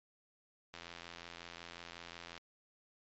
click train, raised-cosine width 0.2 ms, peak -29 dBFS, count 141, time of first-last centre 0.74-2.377 s, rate 85.5 Hz, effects low-pass 5000 Hz 12 dB/octave + MP3 48 kbps

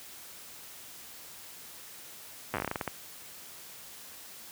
slowing click train, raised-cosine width 0.5 ms, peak -16 dBFS, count 13, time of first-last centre 2.54-2.877 s, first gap 8 ms, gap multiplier 1.21, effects white hiss -48 dBFS RMS until 4.51 s + high-pass 60 Hz 12 dB/octave

